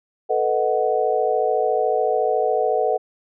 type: chord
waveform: sine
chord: B dominant seventh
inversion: third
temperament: equal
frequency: 440 / 493.9 / 622.3 / 740 Hz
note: A4 / B4 / D#5 / F#5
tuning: 0 / 0 / 0 / 0 cents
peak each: -22 / -23 / -24 / -22 dBFS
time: 0.29-2.98 s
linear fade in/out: 20 ms
effects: none